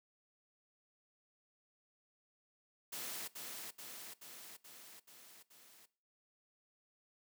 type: noise with echo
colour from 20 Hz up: white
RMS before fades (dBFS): -44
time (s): 2.92-3.28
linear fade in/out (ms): 10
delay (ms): 430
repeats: 6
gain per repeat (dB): -3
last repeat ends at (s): 5.86
effects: noise-tail reverb RT60 0.4 s tail -19 dB re dry + high-pass 150 Hz 12 dB/octave